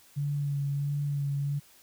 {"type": "tone with vibrato", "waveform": "sine", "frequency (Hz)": 142.6, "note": "C#3", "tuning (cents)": 49, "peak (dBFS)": -27, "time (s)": [0.16, 1.6], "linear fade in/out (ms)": 20, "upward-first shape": "sine", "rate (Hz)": 1.5, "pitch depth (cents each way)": 22, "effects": ["white hiss -58 dBFS RMS until 1.82 s"]}